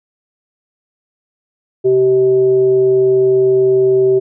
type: tone with frequency modulation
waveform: sine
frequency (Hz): 384.7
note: G4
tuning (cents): -33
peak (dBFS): -8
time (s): 1.84-4.2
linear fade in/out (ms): 20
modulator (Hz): 253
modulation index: 0.27
effects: none